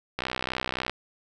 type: click train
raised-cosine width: 0.3 ms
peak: -12 dBFS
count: 46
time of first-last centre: 0.19-0.896 s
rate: 63.7 Hz
effects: none